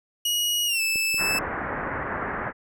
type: tone with pitch glide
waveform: sawtooth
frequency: 2900 to 2629 Hz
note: F#7 to E7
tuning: -35 to -5 cents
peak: -19 dBFS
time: 0.25-1.39 s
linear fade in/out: 5 ms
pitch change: -170 cents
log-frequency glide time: 0.66-0.81 s
type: clicks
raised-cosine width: 2 ms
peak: -24 dBFS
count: 2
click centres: 0.958 / 1.144 s
type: low-pass noise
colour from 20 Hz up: white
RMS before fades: -30 dBFS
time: 1.17-2.53 s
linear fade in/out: 50 ms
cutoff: 1900 Hz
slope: 48 dB/octave
effects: none